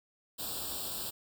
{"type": "noise with comb filter", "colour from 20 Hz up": "white", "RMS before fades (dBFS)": -38, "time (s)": [0.38, 1.11], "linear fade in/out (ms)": 20, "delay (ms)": 0.24, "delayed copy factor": 1, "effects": []}